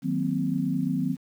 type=chord; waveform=sine; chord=C half-diminished seventh; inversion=first; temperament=equal with one note detuned; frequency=155.56 / 185 / 233.1 / 258.9 Hz; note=Eb3 / Gb3 / Bb3 / C4; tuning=0 / 0 / 0 / -18 cents; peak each=-30 / -29 / -32 / -27 dBFS; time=0.02-1.17 s; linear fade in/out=50 ms; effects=9-bit